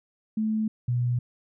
sine tone pair in turn, 217.6 / 122.12 Hz, A3 / B2, -19 / -19 cents, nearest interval minor seventh, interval 1000 cents, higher first, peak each -23 / -22 dBFS, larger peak second, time 0.37-0.68 / 0.88-1.19 s, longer neither, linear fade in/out 5 ms, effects none

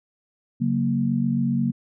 sine chord, F# major, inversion second, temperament equal, 138.59 / 185 / 233.1 Hz, C#3 / F#3 / A#3, 0 / 0 / 0 cents, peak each -25 / -26 / -22 dBFS, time 0.6-1.72 s, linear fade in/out 20 ms, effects none

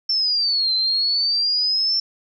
sine exponential two-way sweep, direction down then up, 5400 to 4067 to 5400 Hz, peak -17 dBFS, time 0.09-2 s, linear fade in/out 5 ms, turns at 0.74 s, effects none

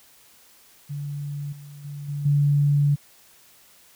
sine tone with level steps, 144.1 Hz, D3, 33 cents flat, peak -28 / -39 / -32 / -26 / -16 dBFS, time 0.89-2.96 s, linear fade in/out 20 ms, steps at 1.52 / 1.84 / 2.08 / 2.25 s, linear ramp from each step 10 ms, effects white hiss -54 dBFS RMS until 3.95 s

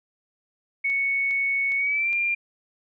sine tone with pitch glide, 2217 to 2390 Hz, C#7 to D7, 0 to +30 cents, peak -21 dBFS, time 0.84-2.35 s, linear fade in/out 10 ms, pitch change +130 cents, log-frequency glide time 1.77-2.13 s
click train, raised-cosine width 0.2 ms, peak -26 dBFS, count 4, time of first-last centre 0.9-2.13 s, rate 2.44 Hz
effects none

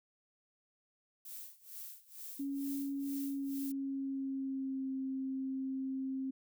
violet noise with tremolo, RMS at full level -46 dBFS, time 1.25-3.72 s, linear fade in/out 5 ms, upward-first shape sine, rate 2.2 Hz, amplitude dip 90%
sine tone with pitch glide, 277.6 to 265.5 Hz, C#4 to C4, +3 to +25 cents, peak -35 dBFS, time 2.39-6.31 s, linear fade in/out 10 ms, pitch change -78 cents, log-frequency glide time 3.17-4.9 s
effects none

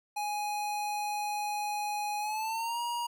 square tone with pitch glide, 832 to 950.2 Hz, G#5 to A#5, +3 to +33 cents, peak -32 dBFS, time 0.16-3.07 s, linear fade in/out 10 ms, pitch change +230 cents, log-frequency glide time 2.19-2.8 s, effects none

